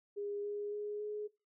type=tone with pitch steps; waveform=sine; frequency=408.1 / 412.1 / 416.2 / 420.3 Hz; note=G#4 / G#4 / G#4 / G#4; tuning=-30 / -13 / +4 / +21 cents; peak=-37 dBFS; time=0.16-1.28 s; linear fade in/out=20 ms; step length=280 ms; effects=noise-tail reverb RT60 0.3 s tail -23 dB re dry